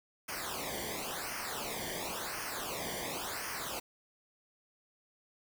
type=noise with flanger; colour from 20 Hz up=pink; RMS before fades=-39 dBFS; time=0.28-3.8 s; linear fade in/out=10 ms; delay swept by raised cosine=0.26 to 0.77 ms; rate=0.94 Hz; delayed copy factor=-0.85; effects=none